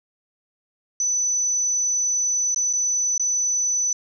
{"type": "tone with dropouts", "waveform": "sine", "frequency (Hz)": 5990, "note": "F#8", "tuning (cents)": 20, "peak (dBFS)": -19, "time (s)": [1, 3.93], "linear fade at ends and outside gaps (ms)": 2, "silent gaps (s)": [[2.546, 2.56], [2.729, 2.734], [3.18, 3.196]], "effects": []}